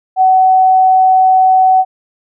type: tone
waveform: sine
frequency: 752 Hz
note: F#5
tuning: 28 cents sharp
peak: -5 dBFS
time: 0.16-1.85 s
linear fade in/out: 50 ms
effects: none